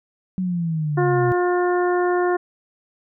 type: exponential sweep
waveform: sine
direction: down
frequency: 188.4 to 124.4 Hz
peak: -20 dBFS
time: 0.38-1.32 s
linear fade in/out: 0 ms
type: harmonic tone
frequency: 356.6 Hz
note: F4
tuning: 36 cents sharp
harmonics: 1 / 2 / 3 / 4 / 5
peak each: -18 / -24 / -28 / -30 / -32 dBFS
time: 0.97-2.37 s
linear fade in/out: 10 ms
effects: none